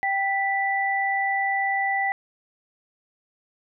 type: tone pair together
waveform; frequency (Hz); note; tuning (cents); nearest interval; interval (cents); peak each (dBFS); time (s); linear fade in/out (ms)
sine; 784 / 1974.2; G5 / B6; 0 / -1; octave + major third; 1599; -24; 0.03-2.12; 0
effects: none